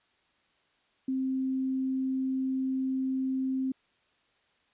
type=tone; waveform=sine; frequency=262.9 Hz; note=C4; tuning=8 cents sharp; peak=-27 dBFS; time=1.08-3.72 s; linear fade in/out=5 ms; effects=white hiss -69 dBFS RMS until 4.73 s + resampled to 8000 Hz